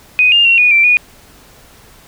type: tone with pitch steps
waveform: sine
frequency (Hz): 2495 / 2811 / 2738 / 2461 / 2347 / 2456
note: D#7 / F7 / F7 / D#7 / D7 / D#7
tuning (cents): +4 / +11 / -35 / -20 / -2 / -23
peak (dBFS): -6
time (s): 0.19-0.97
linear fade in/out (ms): 0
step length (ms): 130
effects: pink hiss -43 dBFS RMS until 2.07 s